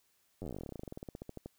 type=slowing click train; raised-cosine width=2 ms; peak=-29 dBFS; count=30; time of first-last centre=0.42-1.46 s; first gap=10 ms; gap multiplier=1.08; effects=white hiss -73 dBFS RMS until 1.58 s